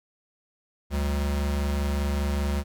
square tone pair together, 71.98 / 190.9 Hz, D2 / G3, -34 / -46 cents, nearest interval octave + perfect fourth, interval 1688 cents, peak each -25 / -34 dBFS, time 0.9-2.64 s, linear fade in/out 50 ms, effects none

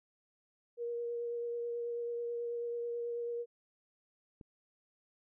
sine tone with vibrato, 473.2 Hz, A#4, 26 cents sharp, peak -35 dBFS, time 0.77-3.46 s, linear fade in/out 50 ms, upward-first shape triangle, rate 9.2 Hz, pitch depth 14 cents each way
click, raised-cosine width 3 ms, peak -38 dBFS, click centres 4.412 s
effects none

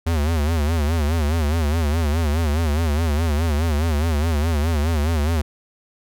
square tone with vibrato, 78 Hz, D#2, 5 cents sharp, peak -18 dBFS, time 0.06-5.42 s, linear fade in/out 10 ms, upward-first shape sine, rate 4.8 Hz, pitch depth 140 cents each way, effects none

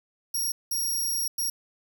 10% pulse tone bursts at uneven times, 5610 Hz, F8, 7 cents sharp, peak -20 dBFS, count 3, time 0.34-0.52 / 0.71-1.28 / 1.38-1.5 s, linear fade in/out 5 ms, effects none

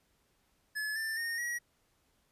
square tone with pitch steps, 1714 / 1777.5 / 1843.4 / 1911.7 Hz, A6 / A6 / A#6 / A#6, -46 / +17 / -20 / +43 cents, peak -34 dBFS, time 0.75-1.59 s, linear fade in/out 20 ms, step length 210 ms, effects pink hiss -73 dBFS RMS until 2.31 s + resampled to 32000 Hz

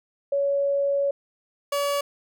sine / 30% pulse tone pair in turn, 561 / 569.5 Hz, C#5 / C#5, +21 / +47 cents, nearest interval unison, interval 26 cents, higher second, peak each -20 dBFS, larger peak neither, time 0.32-1.11 / 1.72-2.01 s, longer first, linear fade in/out 5 ms, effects none

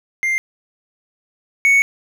triangle tone pair in turn, 2099 / 2221 Hz, C7 / C#7, +5 / +3 cents, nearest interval minor second, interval 98 cents, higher second, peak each -14 / -8 dBFS, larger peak second, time 0.23-0.38 / 1.65-1.82 s, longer second, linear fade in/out 0 ms, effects none

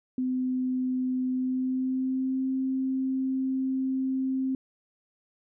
sine tone with pitch glide, 255.7 to 263.2 Hz, C4 to C4, -40 to +10 cents, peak -25 dBFS, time 0.18-4.55 s, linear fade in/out 2 ms, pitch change +50 cents, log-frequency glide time 1.29-2.49 s, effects none

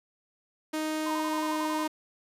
sawtooth tone with pitch glide, 311.1 to 308.8 Hz, D#4 to D#4, 0 to -13 cents, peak -25 dBFS, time 0.73-1.88 s, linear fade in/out 10 ms, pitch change -13 cents, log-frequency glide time 1.03-1.55 s
sine tone with vibrato, 978 Hz, B5, 17 cents flat, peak -32 dBFS, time 1.06-1.87 s, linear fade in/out 5 ms, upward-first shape square, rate 11 Hz, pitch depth 64 cents each way
effects resampled to 32000 Hz + 9-bit

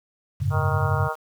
sine chord, F# suspended second, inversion none, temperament equal, 92.5 / 103.83 / 138.59 Hz, F#2 / G#2 / C#3, 0 / 0 / 0 cents, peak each -25 dBFS, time 0.4-1.09 s, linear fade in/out 20 ms
harmonic tone, 156.2 Hz, D#3, 7 cents sharp, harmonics 3 / 4 / 5 / 6 / 7 / 8 / 9, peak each -32 / -32 / -32 / -32 / -32 / -32 / -32 dBFS, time 0.5-1.16 s, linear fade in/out 50 ms
effects 8-bit

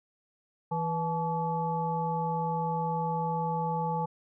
harmonic tone with a mistuned harmonic, 163.5 Hz, E3, 14 cents flat, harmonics 1 / 3 / 5 / 7, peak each -32 / -36 / -30 / -42 dBFS, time 0.71-4.06 s, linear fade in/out 10 ms, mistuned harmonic 5, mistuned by +89 cents, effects none

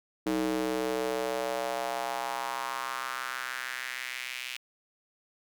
square tone with high-pass filter sweep, 63.2 Hz, B1, 41 cents sharp, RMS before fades -33 dBFS, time 0.26-4.57 s, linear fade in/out 5 ms, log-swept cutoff 300 to 2600 Hz, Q 2.8, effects none

